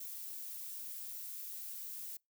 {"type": "noise", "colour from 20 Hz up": "violet", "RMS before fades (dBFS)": -45, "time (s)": [0, 2.17], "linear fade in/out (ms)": 5, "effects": ["noise-tail reverb RT60 0.2 s tail -26 dB re dry"]}